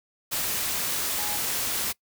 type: tone in noise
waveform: sine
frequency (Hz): 830.6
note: G#5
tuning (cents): 0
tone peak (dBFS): -36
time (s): 1.17-1.38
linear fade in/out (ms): 20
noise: white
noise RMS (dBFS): -28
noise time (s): 0.31-1.93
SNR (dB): -11
effects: noise-tail reverb RT60 0.1 s tail -23 dB re dry